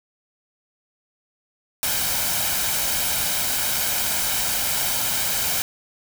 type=noise with comb filter; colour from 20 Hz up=white; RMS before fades=-23 dBFS; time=1.83-5.62 s; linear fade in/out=0 ms; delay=1.3 ms; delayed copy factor=+0.5; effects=none